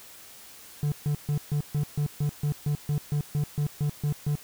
triangle tone bursts, 146.83 Hz, D3, in tune, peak -21 dBFS, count 16, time 0.83-4.354 s, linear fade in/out 0 ms, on 89 ms, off 140 ms, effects white hiss -48 dBFS RMS until 4.43 s

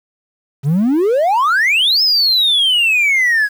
triangle exponential two-way sweep, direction up then down, 130.81 to 5240 to 1636 Hz, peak -8 dBFS, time 0.63-3.49 s, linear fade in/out 50 ms, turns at 2.02 s, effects tanh soft clip ceiling -5 dBFS + 7-bit

